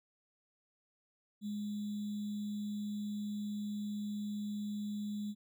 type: tone with sample-and-hold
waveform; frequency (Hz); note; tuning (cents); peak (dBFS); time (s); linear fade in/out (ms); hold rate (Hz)
sine; 207.7; G#3; 0; -36; 1.41-5.35; 50; 3675
effects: none